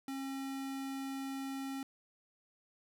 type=tone; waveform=square; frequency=270 Hz; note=C#4; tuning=45 cents flat; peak=-39 dBFS; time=0.08-1.83 s; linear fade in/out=2 ms; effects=none